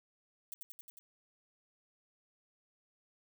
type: noise with echo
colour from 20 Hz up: violet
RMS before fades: -44 dBFS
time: 0.52-0.54 s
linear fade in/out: 0 ms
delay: 90 ms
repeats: 5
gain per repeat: -2 dB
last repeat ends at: 0.99 s
effects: none